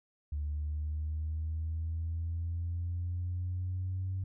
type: exponential sweep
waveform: sine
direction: up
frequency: 73.3 to 94.8 Hz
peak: -31 dBFS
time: 0.32-4.24 s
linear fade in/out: 5 ms
effects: tanh soft clip ceiling -28 dBFS